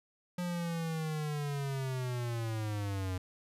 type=linear sweep; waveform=square; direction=down; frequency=178.6 to 90.9 Hz; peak=-34 dBFS; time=0.38-3.18 s; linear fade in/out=5 ms; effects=resampled to 32000 Hz